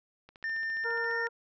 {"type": "click train", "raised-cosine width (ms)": 0.3, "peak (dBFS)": -35, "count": 13, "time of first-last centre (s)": [0.29, 1.112], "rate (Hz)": 14.6}
{"type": "tone with pitch glide", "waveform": "triangle", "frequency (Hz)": [1800, 1817.8], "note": ["A6", "A#6"], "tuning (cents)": [39, -44], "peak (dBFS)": -29, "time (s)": [0.44, 1.27], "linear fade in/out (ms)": 0, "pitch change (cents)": 17, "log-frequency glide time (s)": [1.04, 1.13]}
{"type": "harmonic tone", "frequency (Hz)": 466.2, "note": "A#4", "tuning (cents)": 0, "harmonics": [1, 2, 3], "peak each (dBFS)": [-35, -39, -38], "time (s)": [0.84, 1.29], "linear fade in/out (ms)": 20}
{"effects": ["resampled to 16000 Hz"]}